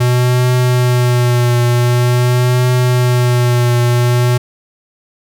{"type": "tone with vibrato", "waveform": "square", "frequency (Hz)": 123.1, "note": "B2", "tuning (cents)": -5, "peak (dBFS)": -10, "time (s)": [0, 4.38], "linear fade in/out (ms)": 10, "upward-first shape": "triangle", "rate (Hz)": 0.46, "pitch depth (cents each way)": 33, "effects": []}